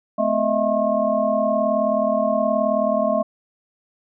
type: tone cluster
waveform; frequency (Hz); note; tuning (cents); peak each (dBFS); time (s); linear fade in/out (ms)
sine; 217.2 / 255.8 / 623 / 662 / 1078; A3 / C4 / D#5 / E5 / C#6; -22 / -39 / +2 / +7 / -49; -25 / -28 / -21 / -21 / -27; 0.18-3.23; 10
effects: none